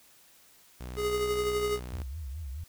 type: tone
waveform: sawtooth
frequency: 62 Hz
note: B1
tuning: 7 cents sharp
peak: -34 dBFS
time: 0.8-2.03 s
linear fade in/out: 10 ms
type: tone with tremolo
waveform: square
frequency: 415.3 Hz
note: G#4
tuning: in tune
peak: -26 dBFS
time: 0.96-1.8 s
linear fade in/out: 50 ms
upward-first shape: triangle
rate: 12 Hz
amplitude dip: 45%
type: tone with vibrato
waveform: sine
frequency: 72.7 Hz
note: D2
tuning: 17 cents flat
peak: -35 dBFS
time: 1.92-2.64 s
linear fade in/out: 5 ms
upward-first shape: triangle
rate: 4.7 Hz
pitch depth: 280 cents each way
effects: white hiss -59 dBFS RMS until 2.68 s